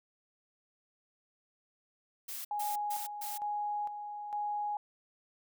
blue noise bursts, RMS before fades -41 dBFS, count 4, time 2.28-3.38 s, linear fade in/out 10 ms, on 170 ms, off 140 ms
sine tone with tremolo, 830.6 Hz, G#5, in tune, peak -32 dBFS, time 2.51-4.77 s, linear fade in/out 2 ms, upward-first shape square, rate 1.1 Hz, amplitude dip 55%
effects none

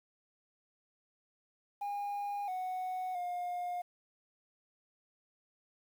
sine tone with pitch steps, 813 / 740 / 712 Hz, G#5 / F#5 / F5, -37 / 0 / +33 cents, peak -32 dBFS, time 1.81-3.82 s, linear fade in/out 10 ms, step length 670 ms, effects tanh soft clip ceiling -34 dBFS + 10-bit

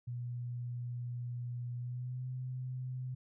sine tone with pitch glide, 121.6 to 127.65 Hz, B2 to C3, -26 to -42 cents, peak -37 dBFS, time 0.07-3.15 s, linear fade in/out 10 ms, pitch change +84 cents, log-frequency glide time 1.77-2.27 s, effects none

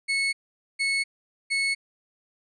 35% pulse tone bursts, 2199 Hz, C#7, 14 cents flat, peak -21 dBFS, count 3, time 0.08-1.75 s, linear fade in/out 20 ms, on 250 ms, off 460 ms, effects resampled to 22050 Hz

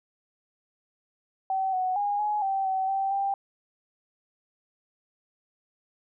sine tone with pitch steps, 766 / 742 / 817 / 839 / 777 / 762 / 778 / 790 Hz, G5 / F#5 / G#5 / G#5 / G5 / G5 / G5 / G5, -40 / +5 / -29 / +17 / -16 / -49 / -13 / +13 cents, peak -24 dBFS, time 1.5-3.34 s, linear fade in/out 2 ms, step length 230 ms, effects none

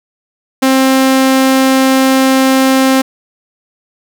sawtooth tone, 264.6 Hz, C4, 20 cents sharp, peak -3 dBFS, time 0.62-3.02 s, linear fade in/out 10 ms, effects none

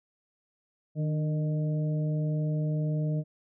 harmonic tone with a mistuned harmonic, 153.6 Hz, D#3, 22 cents flat, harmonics 1 / 2 / 3 / 4, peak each -26 / -38 / -42 / -40 dBFS, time 0.95-3.24 s, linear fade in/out 50 ms, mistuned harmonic 2, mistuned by -52 cents, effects none

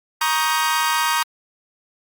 sawtooth chord, Eb dominant seventh, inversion second, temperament equal with one note detuned, 942.6 / 1108.7 / 1244.5 / 1568 Hz, Bb5 / Db6 / Eb6 / G6, +19 / 0 / 0 / 0 cents, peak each -17 / -22 / -20 / -22 dBFS, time 0.21-1.23 s, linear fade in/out 5 ms, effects Opus 48 kbps

